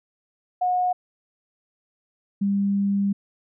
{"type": "tone pair in turn", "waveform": "sine", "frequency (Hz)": [726, 199.42], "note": ["F#5", "G3"], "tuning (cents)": [-33, 30], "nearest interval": "octave + minor seventh", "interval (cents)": 2237, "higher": "first", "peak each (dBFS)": -19, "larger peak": "neither", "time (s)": [[0.61, 0.93], [2.41, 3.13]], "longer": "second", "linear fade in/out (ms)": 10, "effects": []}